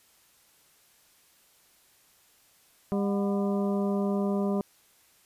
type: harmonic tone with a mistuned harmonic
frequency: 200.2 Hz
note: G3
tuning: 37 cents sharp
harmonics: 1 / 2 / 3 / 4 / 5 / 6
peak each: -26 / -31 / -35 / -40 / -41 / -46 dBFS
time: 2.92-4.61 s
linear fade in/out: 0 ms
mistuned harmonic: 4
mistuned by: -150 cents
effects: white hiss -62 dBFS RMS until 5.25 s + resampled to 32000 Hz

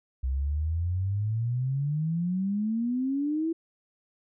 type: exponential sweep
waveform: sine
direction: up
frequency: 63.4 to 333.8 Hz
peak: -25 dBFS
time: 0.23-3.53 s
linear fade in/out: 10 ms
effects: none

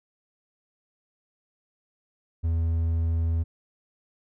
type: tone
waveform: triangle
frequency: 82.41 Hz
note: E2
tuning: in tune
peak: -20 dBFS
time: 2.43-3.44 s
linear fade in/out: 20 ms
effects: none

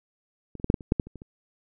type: clicks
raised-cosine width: 3 ms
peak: -25 / -29 / -12 / -6 / -10 / -28 / -7 / -10 / -29 / -28 / -30 dBFS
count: 11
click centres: 0.553 / 0.599 / 0.644 / 0.701 / 0.742 / 0.808 / 0.921 / 0.998 / 1.07 / 1.157 / 1.219 s
effects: none

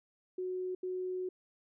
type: tone bursts at uneven times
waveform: sine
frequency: 368 Hz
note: F#4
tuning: 9 cents flat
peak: -34 dBFS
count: 2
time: 0.38-0.75 / 0.83-1.29 s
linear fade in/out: 5 ms
effects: none

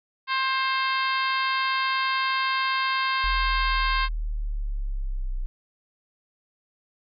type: harmonic tone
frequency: 529 Hz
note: C5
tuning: 19 cents sharp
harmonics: 2 / 3 / 4 / 5 / 6 / 7 / 8 / 9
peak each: -25 / -29 / -31 / -33 / -35 / -36 / -37 / -38 dBFS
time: 0.27-4.09 s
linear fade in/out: 50 ms
type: linear sweep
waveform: sine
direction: down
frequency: 44.47 to 30.74 Hz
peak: -25 dBFS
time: 3.24-5.46 s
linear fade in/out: 0 ms
effects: none

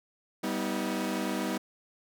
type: chord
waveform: sawtooth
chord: G augmented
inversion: none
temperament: equal with one note detuned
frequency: 196 / 246.9 / 318.6 Hz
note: G3 / B3 / D#4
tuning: 0 / 0 / +41 cents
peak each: -30 dBFS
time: 0.43-1.58 s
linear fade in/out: 10 ms
effects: none

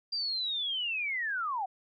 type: linear sweep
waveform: sine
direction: down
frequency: 4778 to 724 Hz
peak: -30 dBFS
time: 0.12-1.66 s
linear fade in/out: 10 ms
effects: none

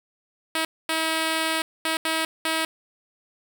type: tone bursts at uneven times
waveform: 5% pulse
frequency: 321 Hz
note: E4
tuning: 46 cents flat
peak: -11 dBFS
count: 5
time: 0.55-0.65 / 0.89-1.62 / 1.85-1.97 / 2.05-2.25 / 2.45-2.65 s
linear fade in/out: 2 ms
effects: none

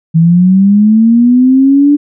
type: linear sweep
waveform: sine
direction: up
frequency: 160 to 293.7 Hz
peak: -3 dBFS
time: 0.14-1.97 s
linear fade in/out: 20 ms
effects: none

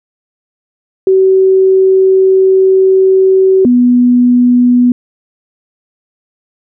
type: tone pair in turn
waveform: sine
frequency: 380.2 / 245.7 Hz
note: F#4 / B3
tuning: +47 / -9 cents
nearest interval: minor sixth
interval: 756 cents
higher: first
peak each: -4 dBFS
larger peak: neither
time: 1.07-3.65 / 3.65-4.92 s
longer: first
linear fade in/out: 2 ms
effects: none

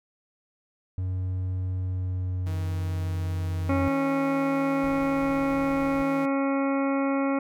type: tone with pitch glide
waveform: triangle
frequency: 92.5 to 89.5 Hz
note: F#2 to F2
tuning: 0 to +43 cents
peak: -24 dBFS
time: 0.98-3.88 s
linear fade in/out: 0 ms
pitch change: -57 cents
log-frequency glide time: 1.78-3.75 s
type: tone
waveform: sawtooth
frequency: 159.2 Hz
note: D#3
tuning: 40 cents sharp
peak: -33 dBFS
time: 2.46-6.26 s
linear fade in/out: 10 ms
type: harmonic tone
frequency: 274.4 Hz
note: C#4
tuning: 17 cents flat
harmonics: 1 / 2 / 3 / 4 / 5 / 7 / 8 / 9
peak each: -24 / -29 / -35 / -35 / -36 / -43 / -40 / -44 dBFS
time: 3.69-7.39 s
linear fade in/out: 5 ms
type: noise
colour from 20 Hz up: brown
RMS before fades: -42 dBFS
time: 4.83-6.03 s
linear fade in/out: 5 ms
effects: none

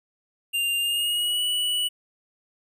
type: tone with pitch glide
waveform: square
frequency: 2794 to 2948 Hz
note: F7 to F#7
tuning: 0 to -7 cents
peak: -23 dBFS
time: 0.53-1.89 s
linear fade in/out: 20 ms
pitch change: +93 cents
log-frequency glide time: 0.78-1.42 s
effects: none

